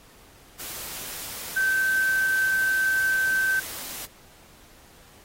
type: tone in noise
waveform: sine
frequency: 1547 Hz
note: G6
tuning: 23 cents flat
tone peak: -20 dBFS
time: 1.56-3.6 s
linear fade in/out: 10 ms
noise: white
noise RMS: -36 dBFS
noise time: 0.59-4.06 s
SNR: +13 dB
effects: pink hiss -53 dBFS RMS until 5.24 s + AAC 48 kbps